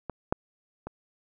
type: clicks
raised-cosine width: 1 ms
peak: -19 / -10 / -22 dBFS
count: 3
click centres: 0.097 / 0.325 / 0.87 s
effects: none